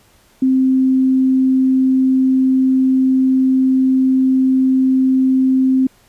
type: tone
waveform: sine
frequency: 261.6 Hz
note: C4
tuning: in tune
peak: -10 dBFS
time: 0.42-5.87 s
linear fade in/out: 5 ms
effects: pink hiss -52 dBFS RMS until 6.08 s + resampled to 32000 Hz